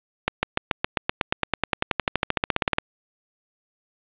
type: accelerating click train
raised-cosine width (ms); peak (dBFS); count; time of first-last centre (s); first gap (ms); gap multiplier
0.3; -3; 28; 0.28-2.784; 150; 0.96
effects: resampled to 8000 Hz + 7-bit